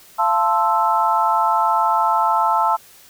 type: chord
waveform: sine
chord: F major seventh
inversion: none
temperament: equal with one note detuned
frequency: 686.5 / 880 / 1046.5 / 1318.5 Hz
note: F5 / A5 / C6 / E6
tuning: -30 / 0 / 0 / 0 cents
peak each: -23 / -17 / -22 / -20 dBFS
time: 0.18-2.77 s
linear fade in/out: 20 ms
effects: white hiss -47 dBFS RMS until 3.09 s